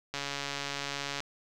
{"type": "click train", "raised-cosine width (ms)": 0.2, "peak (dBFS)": -17, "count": 151, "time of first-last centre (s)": [0.14, 1.204], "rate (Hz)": 141, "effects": []}